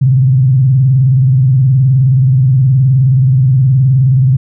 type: tone with vibrato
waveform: sine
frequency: 130.81 Hz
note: C3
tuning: in tune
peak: -5 dBFS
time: 0.01-4.37 s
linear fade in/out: 10 ms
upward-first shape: square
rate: 19 Hz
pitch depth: 100 cents each way
effects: none